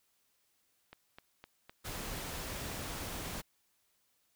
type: click train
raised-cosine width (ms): 0.3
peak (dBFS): -33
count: 9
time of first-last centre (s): 0.93-2.971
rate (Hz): 3.92
type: noise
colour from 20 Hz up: pink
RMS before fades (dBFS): -41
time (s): 1.84-3.42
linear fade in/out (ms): 20
effects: white hiss -75 dBFS RMS until 4.35 s